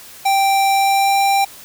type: tone with pitch glide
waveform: square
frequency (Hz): 784 to 789.9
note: G5 to G5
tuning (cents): 0 to +13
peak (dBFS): -13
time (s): 0.25-1.45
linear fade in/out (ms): 10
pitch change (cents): +13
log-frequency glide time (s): 0.73-1.17
effects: white hiss -39 dBFS RMS until 1.64 s